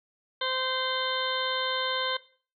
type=harmonic tone; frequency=518 Hz; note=C5; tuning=17 cents flat; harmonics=1 / 2 / 3 / 4 / 6 / 7 / 8; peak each=-34 / -33 / -35 / -38 / -34 / -33 / -38 dBFS; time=0.41-2.17 s; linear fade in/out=5 ms; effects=noise-tail reverb RT60 0.4 s tail -17 dB re dry